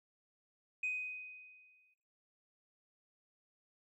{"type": "tone with exponential decay", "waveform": "sine", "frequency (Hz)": 2503, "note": "D#7", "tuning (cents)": 10, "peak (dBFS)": -32, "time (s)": [0.83, 1.94], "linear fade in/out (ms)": 5, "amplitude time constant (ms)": 240, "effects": ["noise-tail reverb RT60 0.6 s tail -17 dB re dry", "tanh soft clip ceiling -30 dBFS"]}